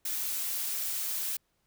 blue noise, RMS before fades -33 dBFS, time 0.05-1.37 s, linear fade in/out 5 ms, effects pink hiss -75 dBFS RMS until 1.66 s

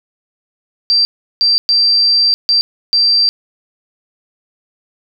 sine tone bursts at uneven times, 4699 Hz, D8, in tune, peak -8 dBFS, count 5, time 0.9-1.05 / 1.41-1.58 / 1.69-2.34 / 2.49-2.61 / 2.93-3.29 s, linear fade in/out 0 ms, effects none

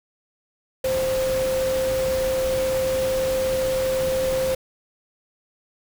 sine tone in noise, 523.3 Hz, C5, in tune, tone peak -20 dBFS, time 0.84-4.55 s, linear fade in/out 5 ms, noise pink, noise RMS -31 dBFS, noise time 0.84-4.55 s, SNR +8 dB, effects none

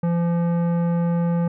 sine tone with tanh clipping, 170.9 Hz, F3, 37 cents flat, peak -20 dBFS, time 0.03-1.48 s, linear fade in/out 5 ms, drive 14 dB, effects none

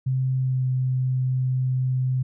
sine tone with pitch glide, 130.5 to 128.85 Hz, C3 to C3, -4 to -26 cents, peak -20 dBFS, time 0.06-2.23 s, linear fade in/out 10 ms, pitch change -22 cents, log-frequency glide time 0.37-0.64 s, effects none

